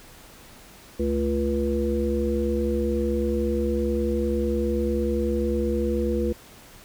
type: harmonic tone with a mistuned harmonic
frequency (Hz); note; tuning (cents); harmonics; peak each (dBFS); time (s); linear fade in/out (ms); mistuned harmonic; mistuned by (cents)
69.3; C#2; 0; 1 / 3 / 5 / 7; -27 / -27 / -27 / -27; 0.99-6.33; 10; 3; +88
effects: pink hiss -48 dBFS RMS until 6.84 s